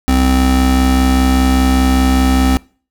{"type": "tone pair together", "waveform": "square", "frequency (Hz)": [65.03, 260.1], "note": ["C2", "C4"], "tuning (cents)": [-10, -10], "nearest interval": "2 octaves", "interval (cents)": 2400, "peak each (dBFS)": -13, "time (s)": [0.08, 2.57], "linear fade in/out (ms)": 0, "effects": ["noise-tail reverb RT60 0.4 s tail -23 dB re dry"]}